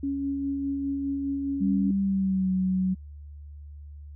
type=tone with tremolo; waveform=sine; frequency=277.2 Hz; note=C#4; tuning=in tune; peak=-25 dBFS; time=0.03-1.91 s; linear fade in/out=5 ms; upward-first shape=sine; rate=4.9 Hz; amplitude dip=25%
type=tone with pitch glide; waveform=sine; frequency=196 to 186.61 Hz; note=G3 to F#3; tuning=0 to +15 cents; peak=-22 dBFS; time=1.6-2.95 s; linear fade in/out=20 ms; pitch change=-85 cents; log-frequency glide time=2.04-2.51 s
effects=added 73 Hz sine -40 dBFS peak until 4.15 s